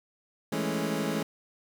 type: chord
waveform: 25% pulse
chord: A major seventh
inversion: second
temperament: equal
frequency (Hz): 164.81 / 207.7 / 220 / 277.2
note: E3 / G#3 / A3 / C#4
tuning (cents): 0 / 0 / 0 / 0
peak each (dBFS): -30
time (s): 0.52-1.23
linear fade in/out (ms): 5
effects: none